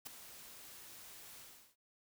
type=noise with ADSR envelope; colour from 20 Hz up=white; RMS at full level=-43 dBFS; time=0.05-1.76 s; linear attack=18 ms; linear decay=6 ms; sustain=-11 dB; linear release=360 ms; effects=none